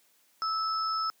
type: tone pair together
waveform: sine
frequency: 1308 / 5227 Hz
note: E6 / E8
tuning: -14 / -16 cents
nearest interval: 2 octaves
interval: 2398 cents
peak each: -28 / -35 dBFS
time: 0.42-1.1 s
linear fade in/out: 0 ms
effects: white hiss -66 dBFS RMS until 1.2 s + high-pass 200 Hz 12 dB/octave